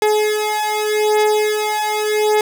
30% pulse beating tone pair, 424.3 / 425.14 Hz, G#4 / G#4, +37 / +41 cents, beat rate 0.84 Hz, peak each -15 dBFS, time 0.02-2.41 s, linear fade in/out 2 ms, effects none

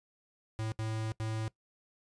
square tone bursts at uneven times, 110.3 Hz, A2, 5 cents sharp, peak -34 dBFS, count 3, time 0.59-0.72 / 0.79-1.12 / 1.2-1.48 s, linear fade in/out 0 ms, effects noise-tail reverb RT60 0.1 s tail -20 dB re dry + resampled to 22050 Hz

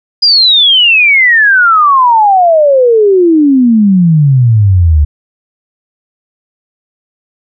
sine exponential sweep, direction down, 4948 to 71.4 Hz, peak -3 dBFS, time 0.22-5.05 s, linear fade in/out 10 ms, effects none

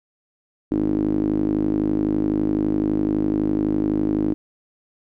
sawtooth tone with band-pass filter, 51.91 Hz, G#1, in tune, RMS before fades -21 dBFS, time 0.71-4.34 s, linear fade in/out 0 ms, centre 300 Hz, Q 6.3, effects none

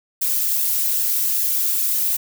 violet noise with flanger, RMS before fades -20 dBFS, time 0.21-2.17 s, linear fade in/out 10 ms, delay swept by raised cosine 1.1 to 5.1 ms, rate 2.5 Hz, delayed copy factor +0.85, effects none

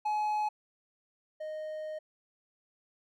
triangle tone pair in turn, 847 / 619.5 Hz, G#5 / D#5, +34 / -8 cents, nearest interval perfect fourth, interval 542 cents, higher first, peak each -26 / -34 dBFS, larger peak first, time 0.05-0.49 / 1.4-1.99 s, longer second, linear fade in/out 10 ms, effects none

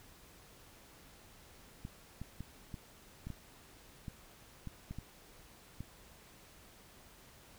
clicks, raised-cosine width 5 ms, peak -30 dBFS, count 11, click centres 1.851 / 2.216 / 2.406 / 2.742 / 3.27 / 3.303 / 4.082 / 4.673 / 4.91 / 4.986 / 5.806 s, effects pink hiss -59 dBFS RMS until 7.58 s

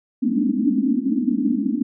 pink band-pass noise, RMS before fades -20 dBFS, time 0.22-1.83 s, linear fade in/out 10 ms, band 210 to 300 Hz, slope 96 dB/octave, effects none

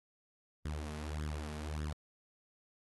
sawtooth tone with flanger, 75.8 Hz, D#2, 45 cents flat, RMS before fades -40 dBFS, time 0.65-1.93 s, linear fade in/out 5 ms, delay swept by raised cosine 0.58 to 4.78 ms, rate 1.7 Hz, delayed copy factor +0.75, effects AAC 32 kbps

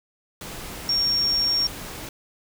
sine tone in noise, 5540 Hz, F8, 15 cents flat, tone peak -19 dBFS, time 0.89-1.67 s, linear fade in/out 2 ms, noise pink, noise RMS -36 dBFS, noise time 0.41-2.09 s, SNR +14 dB, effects none

